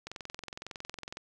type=click train; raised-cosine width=0.2 ms; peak=-23 dBFS; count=25; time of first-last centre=0.07-1.171 s; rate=21.8 Hz; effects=none